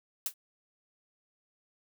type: noise with exponential decay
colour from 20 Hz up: blue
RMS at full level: -27 dBFS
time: 0.26-0.34 s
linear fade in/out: 2 ms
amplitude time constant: 17 ms
effects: none